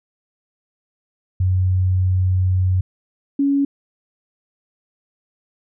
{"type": "tone pair in turn", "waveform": "sine", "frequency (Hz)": [92.5, 279.8], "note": ["F#2", "C#4"], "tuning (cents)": [0, 16], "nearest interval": "octave + perfect fifth", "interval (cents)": 1916, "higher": "second", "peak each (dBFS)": -14, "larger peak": "neither", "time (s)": [[1.4, 2.81], [3.39, 3.65]], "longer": "first", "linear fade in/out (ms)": 5, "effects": []}